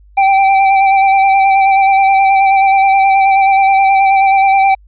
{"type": "tone with vibrato", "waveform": "square", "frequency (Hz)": 779, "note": "G5", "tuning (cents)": -11, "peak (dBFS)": -7, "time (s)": [0.17, 4.75], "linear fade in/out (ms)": 10, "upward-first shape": "sine", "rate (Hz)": 9.4, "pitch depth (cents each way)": 24, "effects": ["added 50 Hz sine -40 dBFS peak until 4.87 s", "resampled to 8000 Hz"]}